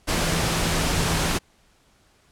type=tone in noise; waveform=sine; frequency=165.2 Hz; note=E3; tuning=4 cents sharp; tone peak=-29 dBFS; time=0.15-1.33 s; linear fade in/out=20 ms; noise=pink; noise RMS=-23 dBFS; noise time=0.07-1.39 s; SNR=-9 dB; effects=pink hiss -60 dBFS RMS until 2.31 s + low-pass 10000 Hz 12 dB/octave